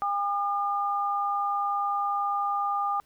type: tone pair together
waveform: sine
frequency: 807 / 1209.1 Hz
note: G#5 / D#6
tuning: -50 / -50 cents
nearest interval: perfect fifth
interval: 700 cents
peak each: -28 / -27 dBFS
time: 0.02-3 s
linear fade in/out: 0 ms
effects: pink hiss -65 dBFS RMS until 3.05 s